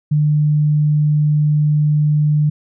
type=tone; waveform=sine; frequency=150 Hz; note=D3; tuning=37 cents sharp; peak=-11 dBFS; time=0.11-2.5 s; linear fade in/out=10 ms; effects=none